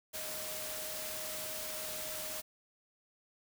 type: tone in noise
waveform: sine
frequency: 622.3 Hz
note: D#5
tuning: in tune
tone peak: -47 dBFS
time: 0.13-2.42 s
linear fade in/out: 20 ms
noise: white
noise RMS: -41 dBFS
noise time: 0.13-2.42 s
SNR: -9 dB
effects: none